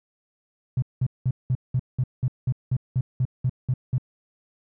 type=tone bursts; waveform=triangle; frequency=127.2 Hz; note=C3; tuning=48 cents flat; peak=-15 dBFS; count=14; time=0.77-3.982 s; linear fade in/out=5 ms; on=53 ms; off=190 ms; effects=tanh soft clip ceiling -17 dBFS